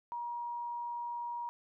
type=tone; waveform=sine; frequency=952 Hz; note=A#5; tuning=36 cents sharp; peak=-36 dBFS; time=0.12-1.49 s; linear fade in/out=0 ms; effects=none